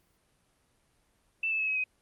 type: tone with pitch steps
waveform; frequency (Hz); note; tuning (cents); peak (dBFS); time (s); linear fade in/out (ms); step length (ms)
sine; 2656 / 2621 / 2586 / 2552 / 2519; E7 / E7 / E7 / D#7 / D#7; +12 / -11 / -34 / +43 / +21; -27; 1.43-1.84; 5; 82
effects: pink hiss -70 dBFS RMS until 2.01 s + Opus 32 kbps